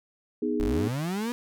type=chord; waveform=sine; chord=G# minor; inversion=first; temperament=equal; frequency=246.9 / 311.1 / 415.3 Hz; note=B3 / D#4 / G#4; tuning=0 / 0 / 0 cents; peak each=-29 dBFS; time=0.42-0.88 s; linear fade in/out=5 ms
type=linear sweep; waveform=35% pulse; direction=up; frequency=30.22 to 246.9 Hz; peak=-26 dBFS; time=0.6-1.32 s; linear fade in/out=0 ms
effects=none